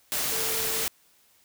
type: tone in noise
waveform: sine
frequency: 446.2 Hz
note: A4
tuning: 24 cents sharp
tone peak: -36 dBFS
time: 0.32-0.84 s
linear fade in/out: 0 ms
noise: white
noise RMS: -28 dBFS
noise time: 0.12-0.88 s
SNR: -11 dB
effects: white hiss -62 dBFS RMS until 1.44 s